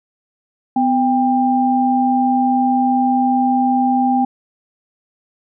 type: tone pair together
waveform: sine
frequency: 251.8 / 794.4 Hz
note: B3 / G5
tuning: +34 / +23 cents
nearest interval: octave + minor sixth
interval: 1989 cents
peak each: -15 dBFS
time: 0.76-4.25 s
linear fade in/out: 5 ms
effects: none